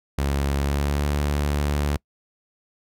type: tone with pitch glide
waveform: sawtooth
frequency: 70 to 72.72 Hz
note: C#2 to D2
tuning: +18 to -16 cents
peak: -17 dBFS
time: 0.18-1.97 s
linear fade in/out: 5 ms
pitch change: +66 cents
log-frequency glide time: 0.59-1.07 s
effects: noise-tail reverb RT60 0.1 s tail -26 dB re dry